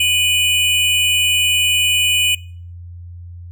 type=tone pair together; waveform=square; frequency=2470 / 2960 Hz; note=D#7 / F#7; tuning=-13 / 0 cents; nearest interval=minor third; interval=313 cents; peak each=-16 dBFS; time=0-2.35 s; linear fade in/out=5 ms; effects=noise-tail reverb RT60 0.5 s tail -23 dB re dry + added 87 Hz sine -31 dBFS peak until 3.51 s